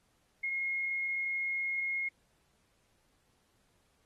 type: tone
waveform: sine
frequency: 2153 Hz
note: C7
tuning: 49 cents sharp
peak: -31 dBFS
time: 0.43-2.09 s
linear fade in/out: 10 ms
effects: pink hiss -73 dBFS RMS until 4.05 s + AAC 32 kbps